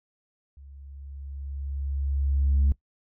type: tone with level ramp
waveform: sine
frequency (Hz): 69.3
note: C#2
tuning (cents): 0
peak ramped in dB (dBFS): -45 to -15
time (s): 0.57-2.72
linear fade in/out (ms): 0
effects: noise-tail reverb RT60 0.1 s tail -21 dB re dry + tanh soft clip ceiling -16 dBFS